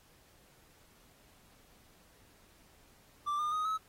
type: tone with pitch steps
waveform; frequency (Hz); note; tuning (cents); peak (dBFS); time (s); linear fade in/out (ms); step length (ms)
triangle; 1174.7 / 1211.2 / 1248.9 / 1287.7; D6 / D#6 / D#6 / E6; 0 / -47 / +6 / -41; -29; 3.26-3.78; 20; 130
effects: pink hiss -64 dBFS RMS until 3.88 s + AAC 48 kbps